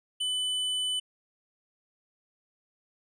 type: tone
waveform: square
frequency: 3000 Hz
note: F#7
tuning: 23 cents sharp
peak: -28 dBFS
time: 0.2-1 s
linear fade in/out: 10 ms
effects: resampled to 22050 Hz